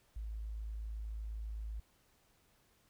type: tone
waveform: sine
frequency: 54 Hz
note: A1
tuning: 32 cents flat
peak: -39 dBFS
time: 0.16-1.8 s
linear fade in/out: 5 ms
effects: pink hiss -71 dBFS RMS until 2.89 s